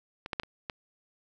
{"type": "clicks", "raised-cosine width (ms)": 0.3, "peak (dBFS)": [-22, -15, -13, -27, -18], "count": 5, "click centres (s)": [0.261, 0.332, 0.398, 0.434, 0.698], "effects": []}